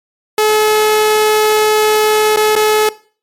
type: tone with dropouts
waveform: sawtooth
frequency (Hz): 428.6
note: A4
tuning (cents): -45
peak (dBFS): -5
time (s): 0.38-2.89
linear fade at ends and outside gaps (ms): 2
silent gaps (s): 2.362-2.371 / 2.554-2.562
effects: noise-tail reverb RT60 0.4 s tail -18 dB re dry + MP3 64 kbps